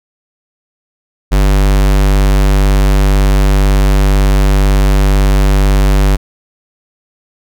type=tone; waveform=square; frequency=49 Hz; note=G1; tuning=in tune; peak=-7 dBFS; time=1.31-6.17 s; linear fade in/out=20 ms; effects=none